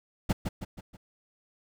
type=noise with echo; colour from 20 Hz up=brown; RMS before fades=-24 dBFS; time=0.29-0.33 s; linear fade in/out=10 ms; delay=160 ms; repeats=4; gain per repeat=-6 dB; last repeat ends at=0.97 s; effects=none